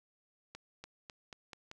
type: accelerating click train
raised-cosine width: 0.2 ms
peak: -29 dBFS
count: 6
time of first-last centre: 0.55-1.714 s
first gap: 290 ms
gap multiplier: 0.89
effects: none